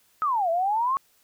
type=exponential two-way sweep; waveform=sine; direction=down then up; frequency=1306 to 652 to 1117 Hz; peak=-21 dBFS; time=0.22-0.97 s; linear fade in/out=0 ms; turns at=0.5 s; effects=white hiss -63 dBFS RMS until 1.23 s